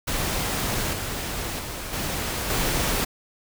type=noise with level steps; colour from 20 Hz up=pink; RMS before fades=-26 / -30 / -33 / -28 / -24 dBFS; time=0.07-3.05 s; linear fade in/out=10 ms; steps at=0.93 / 1.59 / 1.93 / 2.5 s; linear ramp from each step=2 ms; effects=none